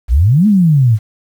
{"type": "exponential two-way sweep", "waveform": "sine", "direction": "up then down", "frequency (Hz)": [52.4, 219.4, 102.8], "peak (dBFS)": -6, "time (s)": [0.08, 0.99], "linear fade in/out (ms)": 50, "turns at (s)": 0.47, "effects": ["7-bit"]}